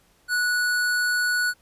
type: tone with hard clipping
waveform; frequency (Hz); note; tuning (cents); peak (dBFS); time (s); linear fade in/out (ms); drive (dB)
sine; 1471; F#6; -11; -22; 0.28-1.54; 50; 17
effects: pink hiss -61 dBFS RMS until 1.61 s + resampled to 32000 Hz